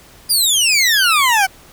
20% pulse exponential sweep, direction down, 4975 to 740 Hz, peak -6 dBFS, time 0.29-1.47 s, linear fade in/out 20 ms, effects pink hiss -44 dBFS RMS until 1.72 s

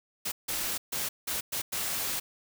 white noise bursts at uneven times, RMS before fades -32 dBFS, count 6, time 0.25-0.32 / 0.48-0.78 / 0.92-1.09 / 1.27-1.41 / 1.52-1.62 / 1.72-2.2 s, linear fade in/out 10 ms, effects none

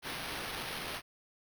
white noise with sample-and-hold, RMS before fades -40 dBFS, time 0.02-1.02 s, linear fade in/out 50 ms, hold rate 7350 Hz, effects none

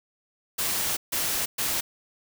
white noise bursts at uneven times, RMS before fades -27 dBFS, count 3, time 0.58-0.97 / 1.12-1.46 / 1.58-1.81 s, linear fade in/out 10 ms, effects none

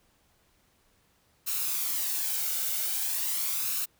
blue noise with flanger, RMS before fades -30 dBFS, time 1.46-3.86 s, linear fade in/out 20 ms, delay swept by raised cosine 0.74 to 1.39 ms, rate 0.42 Hz, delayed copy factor +0.5, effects pink hiss -67 dBFS RMS until 3.99 s

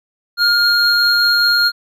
triangle tone pair together, 1417 / 4246 Hz, F6 / C8, +25 / +25 cents, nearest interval octave + perfect fifth, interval 1900 cents, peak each -12 dBFS, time 0.37-1.72 s, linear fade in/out 50 ms, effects none

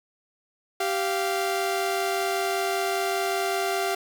sawtooth tone pair together, 389.8 / 694.5 Hz, G4 / F5, -10 / -10 cents, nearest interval minor seventh, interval 1000 cents, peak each -23 dBFS, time 0.8-3.95 s, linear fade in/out 5 ms, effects none

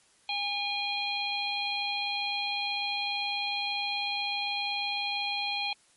harmonic tone with a mistuned harmonic, 814 Hz, G#5, 35 cents flat, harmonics 1 / 3 / 4 / 5, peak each -35 / -33 / -35 / -35 dBFS, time 0.29-5.73 s, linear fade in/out 2 ms, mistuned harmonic 5, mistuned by +27 cents, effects white hiss -63 dBFS RMS until 5.96 s + MP3 48 kbps

